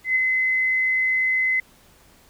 sine tone with ADSR envelope, 2042 Hz, C7, 43 cents flat, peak -15 dBFS, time 0.04-1.6 s, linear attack 120 ms, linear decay 7 ms, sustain -3 dB, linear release 3 ms, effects pink hiss -54 dBFS RMS until 2.29 s

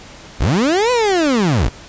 30% pulse linear two-way sweep, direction up then down, 36.71 to 508 to 36.71 Hz, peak -10 dBFS, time 0.4-1.69 s, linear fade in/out 10 ms, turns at 0.91 s, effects pink hiss -38 dBFS RMS until 1.88 s + resampled to 16000 Hz

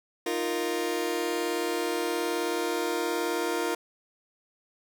sawtooth chord, Eb suspended second, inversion none, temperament just, 311.1 / 350 / 466.7 Hz, Eb4 / F4 / Bb4, 0 / +4 / +2 cents, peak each -30 / -26 / -27 dBFS, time 0.26-3.75 s, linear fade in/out 5 ms, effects none

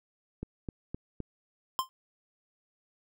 click train, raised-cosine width 3 ms, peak -23 dBFS, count 4, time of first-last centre 0.43-1.203 s, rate 3.88 Hz
square tone with exponential decay, 1046.5 Hz, C6, in tune, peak -23 dBFS, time 1.79-1.89 s, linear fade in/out 0 ms, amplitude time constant 20 ms
effects none

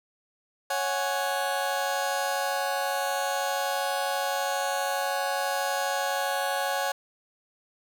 30% pulse chord, C# suspended fourth, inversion none, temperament just, 554.4 / 739.2 / 831.5 Hz, C#5 / F#5 / G#5, 0 / -2 / +2 cents, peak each -28 dBFS, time 0.7-6.92 s, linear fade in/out 5 ms, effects none

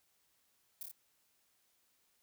violet noise with echo, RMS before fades -43 dBFS, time 0.81-0.83 s, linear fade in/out 2 ms, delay 28 ms, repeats 3, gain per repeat -2 dB, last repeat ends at 0.914 s, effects white hiss -75 dBFS RMS until 2.22 s

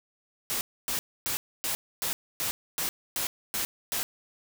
white noise bursts, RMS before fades -30 dBFS, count 10, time 0.5-4.03 s, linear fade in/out 0 ms, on 110 ms, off 270 ms, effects none

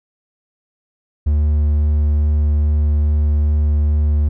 triangle tone with hard clipping, 74.8 Hz, D2, 32 cents sharp, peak -13 dBFS, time 1.26-4.29 s, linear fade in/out 10 ms, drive 6 dB, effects none

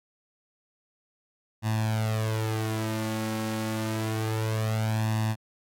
sawtooth tone with flanger, 110 Hz, A2, in tune, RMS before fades -28 dBFS, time 1.62-5.36 s, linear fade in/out 50 ms, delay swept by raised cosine 1.1 to 3.7 ms, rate 0.28 Hz, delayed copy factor +0.85, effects AAC 64 kbps

